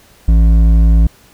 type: tone with hard clipping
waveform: sine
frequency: 55.4 Hz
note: A1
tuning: 13 cents sharp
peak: -7 dBFS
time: 0.28-1.07 s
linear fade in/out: 5 ms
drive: 8 dB
effects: pink hiss -46 dBFS RMS until 1.33 s